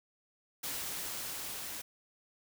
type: noise with level ramp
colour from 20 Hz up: white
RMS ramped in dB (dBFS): -38 to -42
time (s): 0.63-1.82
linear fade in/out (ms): 10
effects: none